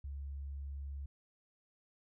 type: tone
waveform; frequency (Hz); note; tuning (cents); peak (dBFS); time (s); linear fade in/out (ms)
sine; 69.8; C#2; +13; -40; 0.04-1.06; 5
effects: none